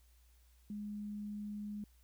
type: tone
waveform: sine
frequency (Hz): 207.7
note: G#3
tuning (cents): 0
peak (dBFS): -40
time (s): 0.7-1.84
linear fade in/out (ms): 2
effects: added 60 Hz sine -63 dBFS peak until 2.03 s + white hiss -73 dBFS RMS until 2.03 s